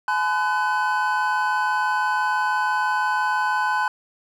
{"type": "tone cluster", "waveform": "triangle", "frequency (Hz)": [849, 1015, 1501], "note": ["G#5", "B5", "F#6"], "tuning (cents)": [38, 47, 24], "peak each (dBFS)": -22, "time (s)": [0.08, 3.88], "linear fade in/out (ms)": 2, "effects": []}